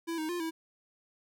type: tone with pitch steps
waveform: square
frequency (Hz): 332.6 / 313.1 / 350.9 / 324.9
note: E4 / D#4 / F4 / E4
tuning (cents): +16 / +11 / +8 / -25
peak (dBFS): -33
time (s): 0.07-0.51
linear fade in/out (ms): 20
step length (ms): 110
effects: none